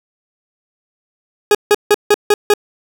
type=tone bursts; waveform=40% pulse; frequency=415.3 Hz; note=G#4; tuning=in tune; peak=-6 dBFS; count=6; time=1.51-2.538 s; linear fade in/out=2 ms; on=38 ms; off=160 ms; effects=none